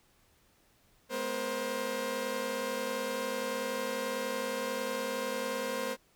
sawtooth tone cluster, 211.5 / 248.8 / 476 / 527 Hz, G#3 / B3 / A#4 / C5, +32 / +13 / +36 / +12 cents, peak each -39 / -38 / -34 / -31 dBFS, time 1.09-5.97 s, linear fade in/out 50 ms, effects pink hiss -67 dBFS RMS until 6.15 s

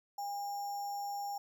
sine tone with sample-and-hold, 809 Hz, G#5, 46 cents flat, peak -36 dBFS, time 0.18-1.38 s, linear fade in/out 5 ms, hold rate 6300 Hz, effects none

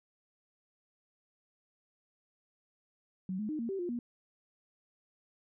sine tone with pitch steps, 187.1 / 212.5 / 306.9 / 231.9 / 388 / 352 / 239.6 Hz, F#3 / G#3 / D#4 / A#3 / G4 / F4 / A#3, +20 / +40 / -24 / -9 / -18 / +14 / +48 cents, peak -33 dBFS, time 3.29-3.99 s, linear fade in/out 2 ms, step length 100 ms, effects none

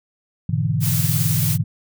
sine chord, E dominant seventh, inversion first, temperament equal, 103.83 / 123.47 / 146.83 / 164.81 Hz, G#2 / B2 / D3 / E3, 0 / 0 / 0 / 0 cents, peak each -23 dBFS, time 0.49-1.64 s, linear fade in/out 5 ms
blue noise, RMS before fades -24 dBFS, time 0.8-1.58 s, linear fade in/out 50 ms
effects none

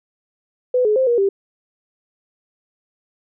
sine tone with pitch steps, 501 / 424.3 / 523 / 476.2 / 393.8 Hz, B4 / G#4 / C5 / A#4 / G4, +25 / +37 / -1 / +37 / +8 cents, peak -13 dBFS, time 0.74-1.29 s, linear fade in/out 5 ms, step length 110 ms, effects none

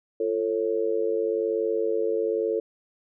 sine tone with amplitude modulation, 446 Hz, A4, 23 cents sharp, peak -18 dBFS, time 0.2-2.6 s, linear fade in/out 5 ms, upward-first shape sine, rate 101 Hz, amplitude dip 100%, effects none

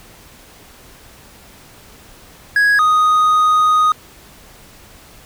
triangle tone pair in turn, 1661.2 / 1244.5 Hz, G#6 / D#6, 0 / 0 cents, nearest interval perfect fourth, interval 500 cents, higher first, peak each -8 dBFS, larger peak neither, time 2.56-2.79 / 2.79-3.92 s, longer second, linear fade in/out 2 ms, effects pink hiss -43 dBFS RMS until 5.25 s

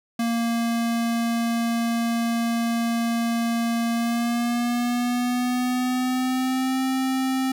square tone with pitch glide, 232.3 to 262.3 Hz, A#3 to C4, -6 to +4 cents, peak -22 dBFS, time 0.19-7.52 s, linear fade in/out 5 ms, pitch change +210 cents, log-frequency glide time 3.93-6.83 s, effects none

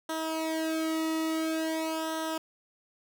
sawtooth tone with flanger, 319.9 Hz, D#4, 48 cents sharp, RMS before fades -31 dBFS, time 0.09-2.38 s, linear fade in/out 5 ms, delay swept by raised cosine 0.42 to 1.28 ms, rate 0.48 Hz, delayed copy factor -0.85, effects none

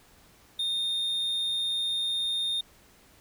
triangle tone, 3658 Hz, A#7, 33 cents flat, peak -25 dBFS, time 0.59-2.61 s, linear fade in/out 5 ms, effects pink hiss -58 dBFS RMS until 3.2 s

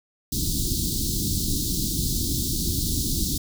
pink band-stop noise, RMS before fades -25 dBFS, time 0.32-3.38 s, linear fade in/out 5 ms, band 340 to 3800 Hz, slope 48 dB/octave, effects none

